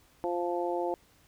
harmonic tone, 174.61 Hz, F3, in tune, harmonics 2 / 3 / 4 / 5, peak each -32 / -34 / -35 / -36 dBFS, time 0.24-0.94 s, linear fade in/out 0 ms, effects pink hiss -63 dBFS RMS until 1.27 s

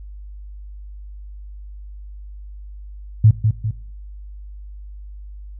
sine tone with echo, 108.7 Hz, A2, 21 cents flat, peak -6 dBFS, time 3.24-3.31 s, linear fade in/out 5 ms, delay 200 ms, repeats 2, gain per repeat -6 dB, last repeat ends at 3.71 s, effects noise-tail reverb RT60 0.5 s tail -20 dB re dry + added 50 Hz sine -33 dBFS peak until 5.59 s

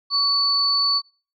sine tone pair together, 1127 / 4478 Hz, C#6 / C#8, +28 / +17 cents, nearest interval 2 octaves, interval 2389 cents, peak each -26 / -17 dBFS, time 0.1-1.02 s, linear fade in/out 50 ms, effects noise-tail reverb RT60 0.4 s tail -25 dB re dry

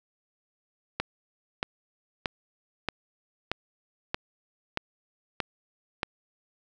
click train, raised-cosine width 0.3 ms, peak -11 dBFS, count 9, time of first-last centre 1-6.031 s, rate 1.59 Hz, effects none

